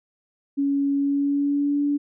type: tone with pitch glide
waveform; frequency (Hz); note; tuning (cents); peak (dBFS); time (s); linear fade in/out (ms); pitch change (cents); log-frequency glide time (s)
sine; 280 to 288; C#4 to D4; +18 to -34; -19; 0.57-1.98; 20; +48; 0.96-1.83
effects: none